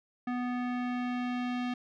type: tone with low-pass filter sweep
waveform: square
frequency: 246.9 Hz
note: B3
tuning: in tune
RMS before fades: -33 dBFS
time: 0.27-1.74 s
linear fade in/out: 5 ms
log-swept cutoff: 1800 to 3200 Hz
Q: 1.3
effects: none